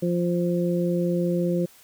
harmonic tone, 174.61 Hz, F3, in tune, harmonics 1 / 2 / 3, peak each -23 / -26 / -28 dBFS, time 0.02-1.66 s, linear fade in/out 10 ms, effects white hiss -53 dBFS RMS until 1.83 s

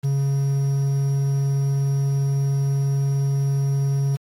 triangle tone with quantisation, 138.5 Hz, C#3, 1 cent flat, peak -16 dBFS, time 0.03-4.17 s, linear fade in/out 20 ms, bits 7, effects AAC 48 kbps

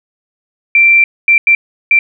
sine tone bursts at uneven times, 2353 Hz, D7, 3 cents sharp, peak -4 dBFS, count 4, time 0.75-1.04 / 1.28-1.38 / 1.47-1.55 / 1.91-1.99 s, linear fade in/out 2 ms, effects none

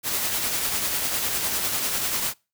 white noise with tremolo, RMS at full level -24 dBFS, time 0.03-2.34 s, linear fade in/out 50 ms, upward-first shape triangle, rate 10 Hz, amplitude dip 40%, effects noise-tail reverb RT60 0.3 s tail -25 dB re dry

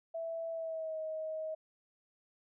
sine tone with pitch glide, 659.3 to 631 Hz, E5 to D#5, 0 to +24 cents, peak -36 dBFS, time 0.14-1.55 s, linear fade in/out 10 ms, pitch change -76 cents, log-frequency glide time 0.51-0.99 s, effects none

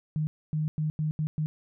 sine tone bursts at uneven times, 154 Hz, D#3, 17 cents flat, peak -25 dBFS, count 6, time 0.16-0.27 / 0.53-0.68 / 0.78-0.9 / 0.99-1.11 / 1.19-1.27 / 1.38-1.46 s, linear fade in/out 0 ms, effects none

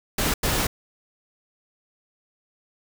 pink noise bursts at uneven times, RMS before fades -23 dBFS, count 2, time 0.18-0.34 / 0.43-0.67 s, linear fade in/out 5 ms, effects none

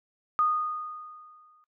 sine tone with exponential decay, 1233 Hz, D#6, 16 cents flat, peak -20 dBFS, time 0.39-1.64 s, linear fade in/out 0 ms, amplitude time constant 270 ms, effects noise-tail reverb RT60 0.1 s tail -17 dB re dry

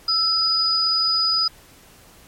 sine tone pair together, 1318.5 / 4961 Hz, E6 / D#8, 0 / -6 cents, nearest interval octave + major seventh, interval 2294 cents, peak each -26 / -17 dBFS, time 0.08-1.48 s, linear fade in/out 5 ms, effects pink hiss -49 dBFS RMS until 2.27 s + MP3 64 kbps

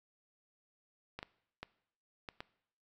clicks, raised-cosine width 0.3 ms, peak -26 dBFS, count 5, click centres 1.19 / 1.229 / 1.63 / 2.288 / 2.405 s, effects noise-tail reverb RT60 0.7 s tail -20 dB re dry

